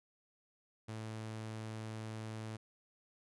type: tone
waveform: sawtooth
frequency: 110 Hz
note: A2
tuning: in tune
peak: -38 dBFS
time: 0.88-2.57 s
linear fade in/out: 10 ms
effects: resampled to 24000 Hz